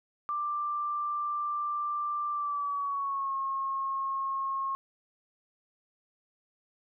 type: tone with pitch glide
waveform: sine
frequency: 1181 to 1083 Hz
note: D6 to C#6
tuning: +9 to -41 cents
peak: -29 dBFS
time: 0.29-4.75 s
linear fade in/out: 0 ms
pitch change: -150 cents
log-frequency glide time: 2.31-3.35 s
effects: none